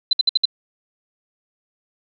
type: tone bursts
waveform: sine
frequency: 4036 Hz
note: B7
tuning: 37 cents sharp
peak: -11 dBFS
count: 5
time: 0.11-0.455 s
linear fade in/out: 5 ms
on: 21 ms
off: 60 ms
effects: none